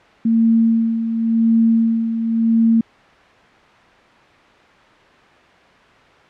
sine tone with tremolo, 227.2 Hz, A#3, 44 cents flat, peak -10 dBFS, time 0.25-2.81 s, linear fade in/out 5 ms, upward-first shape sine, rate 0.92 Hz, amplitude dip 60%, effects white hiss -47 dBFS RMS until 6.29 s + low-pass 2000 Hz 12 dB/octave

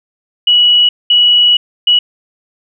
sine tone bursts at uneven times, 2930 Hz, F#7, 18 cents flat, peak -5 dBFS, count 3, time 0.47-0.89 / 1.1-1.57 / 1.87-1.99 s, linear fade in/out 5 ms, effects none

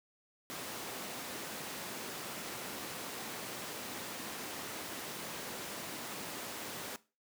pink high-pass noise, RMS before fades -43 dBFS, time 0.5-6.96 s, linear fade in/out 0 ms, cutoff 220 Hz, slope 12 dB/octave, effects noise-tail reverb RT60 0.3 s tail -18 dB re dry

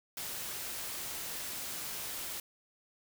white noise, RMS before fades -40 dBFS, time 0.17-2.4 s, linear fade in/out 2 ms, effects none

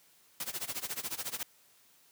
white noise with tremolo, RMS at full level -35 dBFS, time 0.4-1.43 s, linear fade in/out 2 ms, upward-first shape sine, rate 14 Hz, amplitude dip 90%, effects white hiss -64 dBFS RMS until 2.11 s + high-pass 80 Hz 12 dB/octave

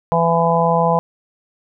harmonic tone, 167.4 Hz, E3, 27 cents sharp, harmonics 1 / 3 / 4 / 5 / 6, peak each -19 / -19 / -19 / -19 / -19 dBFS, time 0.12-0.99 s, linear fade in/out 0 ms, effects none

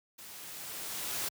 white noise with level ramp, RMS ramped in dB -49 to -34 dBFS, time 0.18-1.29 s, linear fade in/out 10 ms, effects high-pass 80 Hz 12 dB/octave

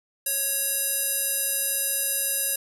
square tone with band-pass filter, 553 Hz, C#5, 4 cents flat, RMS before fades -26 dBFS, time 0.26-2.56 s, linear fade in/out 5 ms, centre 11000 Hz, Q 3.2, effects none

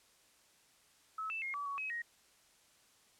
sine tone with pitch steps, 1295 / 2649 / 2141 / 1148 / 1122 / 2550 / 1879 Hz, E6 / E7 / C7 / D6 / C#6 / D#7 / A#6, -31 / +8 / +39 / -40 / +21 / +42 / +13 cents, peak -37 dBFS, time 1.18-2.02 s, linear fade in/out 5 ms, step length 120 ms, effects white hiss -67 dBFS RMS until 3.19 s + low-pass 10000 Hz 12 dB/octave

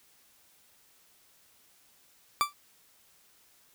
40% pulse tone with exponential decay, 1169 Hz, D6, 8 cents flat, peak -18 dBFS, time 2.41-2.53 s, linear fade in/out 0 ms, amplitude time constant 25 ms, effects white hiss -63 dBFS RMS until 3.74 s

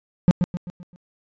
triangle tone with echo, 177 Hz, F3, 23 cents sharp, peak -7 dBFS, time 0.28-0.31 s, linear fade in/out 0 ms, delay 130 ms, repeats 5, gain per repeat -7 dB, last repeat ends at 0.96 s, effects resampled to 16000 Hz

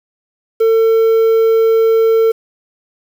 triangle tone with quantisation, 450 Hz, A4, 39 cents sharp, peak -6 dBFS, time 0.6-2.32 s, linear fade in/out 10 ms, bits 6, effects none

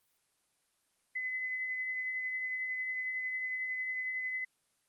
sine tone with tremolo, 2024 Hz, B6, 42 cents sharp, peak -32 dBFS, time 1.15-4.45 s, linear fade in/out 10 ms, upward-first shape triangle, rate 11 Hz, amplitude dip 35%, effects white hiss -75 dBFS RMS until 4.88 s + Opus 24 kbps

